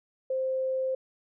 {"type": "tone", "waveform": "sine", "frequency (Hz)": 523.3, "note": "C5", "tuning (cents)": 0, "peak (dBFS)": -26, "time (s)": [0.3, 0.95], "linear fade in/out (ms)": 5, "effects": []}